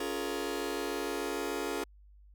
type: chord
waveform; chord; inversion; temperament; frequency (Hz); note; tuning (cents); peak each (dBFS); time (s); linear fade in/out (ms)
sawtooth; Bb minor seventh; first; just; 279.7 / 349.6 / 419.5 / 466.2; Db4 / F4 / Ab4 / Bb4; +16 / +2 / +17 / 0; -35 / -34 / -33 / -36; 0-1.84; 5
effects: added 50 Hz sine -54 dBFS peak until 2.34 s